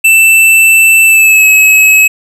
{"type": "tone with pitch glide", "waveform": "square", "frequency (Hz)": [2660, 2569], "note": ["E7", "E7"], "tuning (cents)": [15, -45], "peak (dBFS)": -3, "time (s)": [0.04, 2.08], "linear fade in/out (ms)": 10, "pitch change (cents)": -60, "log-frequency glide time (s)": [1.05, 1.46], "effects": []}